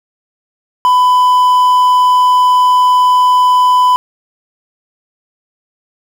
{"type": "tone with quantisation", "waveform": "triangle", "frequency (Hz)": 999, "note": "B5", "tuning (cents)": 20, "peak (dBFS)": -4, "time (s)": [0.85, 3.96], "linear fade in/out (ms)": 0, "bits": 5, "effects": []}